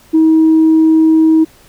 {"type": "tone", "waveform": "sine", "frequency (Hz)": 318.8, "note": "D#4", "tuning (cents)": 42, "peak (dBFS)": -4, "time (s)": [0.13, 1.45], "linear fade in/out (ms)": 20, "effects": ["tanh soft clip ceiling -2 dBFS", "pink hiss -45 dBFS RMS until 1.68 s"]}